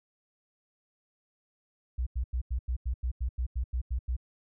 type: tone bursts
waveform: sine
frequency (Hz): 61.74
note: B1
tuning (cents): 0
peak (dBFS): -27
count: 13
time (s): 1.98-4.166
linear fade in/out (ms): 10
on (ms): 86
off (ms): 89
effects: none